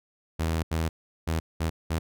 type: tone bursts at uneven times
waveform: sawtooth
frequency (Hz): 81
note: E2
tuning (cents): -30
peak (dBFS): -21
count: 5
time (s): 0.39-0.63 / 0.71-0.89 / 1.27-1.4 / 1.6-1.7 / 1.9-1.99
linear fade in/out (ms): 10
effects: none